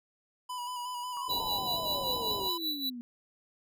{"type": "tone with vibrato", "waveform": "square", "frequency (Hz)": 985, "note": "B5", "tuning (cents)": -5, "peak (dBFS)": -36, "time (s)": [0.49, 2.58], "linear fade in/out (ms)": 10, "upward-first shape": "square", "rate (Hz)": 5.5, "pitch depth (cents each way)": 26}
{"type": "exponential sweep", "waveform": "sine", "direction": "down", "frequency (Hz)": [1129, 233.6], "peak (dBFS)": -38, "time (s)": [1.17, 3.01], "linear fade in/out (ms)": 0}
{"type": "low-pass noise", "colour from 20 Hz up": "white", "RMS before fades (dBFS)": -42, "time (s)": [1.27, 2.51], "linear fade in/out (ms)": 50, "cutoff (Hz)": 930, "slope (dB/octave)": 96}
{"type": "tone with tremolo", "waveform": "square", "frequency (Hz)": 3951, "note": "B7", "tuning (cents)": 0, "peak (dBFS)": -30, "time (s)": [1.29, 2.9], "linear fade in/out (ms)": 10, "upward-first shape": "sine", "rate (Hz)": 5.2, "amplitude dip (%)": 70}
{"effects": []}